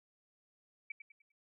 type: tone with echo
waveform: sine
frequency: 2300 Hz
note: D7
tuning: 37 cents flat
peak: -38 dBFS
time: 0.9-0.92 s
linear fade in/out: 5 ms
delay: 100 ms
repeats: 4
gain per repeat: -9 dB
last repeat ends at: 1.32 s
effects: none